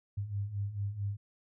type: beating tone pair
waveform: sine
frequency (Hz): 98 / 102.5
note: G2 / G#2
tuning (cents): 0 / -22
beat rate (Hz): 4.5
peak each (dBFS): -39 / -34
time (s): 0.17-1.17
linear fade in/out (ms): 10
effects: none